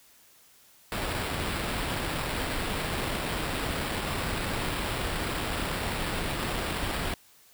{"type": "noise with sample-and-hold", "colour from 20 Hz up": "pink", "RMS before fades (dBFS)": -31, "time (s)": [0.92, 7.14], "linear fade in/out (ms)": 0, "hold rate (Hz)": 6300, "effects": ["white hiss -58 dBFS RMS until 7.53 s"]}